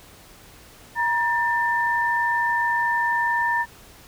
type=tone pair together; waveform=sine; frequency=947 / 1786.4 Hz; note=A#5 / A6; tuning=+27 / +26 cents; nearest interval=major seventh; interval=1099 cents; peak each=-22 dBFS; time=0.95-3.66 s; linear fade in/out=50 ms; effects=pink hiss -48 dBFS RMS until 4.07 s